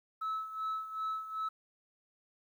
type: tone with tremolo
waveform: sine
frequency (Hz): 1300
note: E6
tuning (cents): -24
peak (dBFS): -30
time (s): 0.21-1.49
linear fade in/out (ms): 10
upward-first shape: sine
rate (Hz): 2.6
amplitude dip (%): 75
effects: tanh soft clip ceiling -31 dBFS + 11-bit